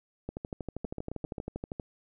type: two click trains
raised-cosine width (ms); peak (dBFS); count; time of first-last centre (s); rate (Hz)
2; -22 / -23; 20 / 5; 0.29-1.798 / 0.85-1.382; 12.6 / 7.52
effects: none